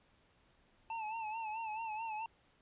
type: tone with vibrato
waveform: square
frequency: 882 Hz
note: A5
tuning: 4 cents sharp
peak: -39 dBFS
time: 0.9-2.26 s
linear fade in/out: 2 ms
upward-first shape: sine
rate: 4.6 Hz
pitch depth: 68 cents each way
effects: pink hiss -70 dBFS RMS until 2.61 s + resampled to 8000 Hz